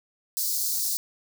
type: high-pass noise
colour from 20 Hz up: white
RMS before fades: -27 dBFS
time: 0.37-0.97 s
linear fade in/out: 0 ms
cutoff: 4300 Hz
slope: 48 dB/octave
effects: none